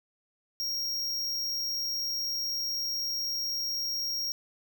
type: tone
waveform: square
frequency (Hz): 5588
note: F8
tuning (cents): 0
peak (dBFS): -30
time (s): 0.6-4.32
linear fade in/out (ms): 0
effects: none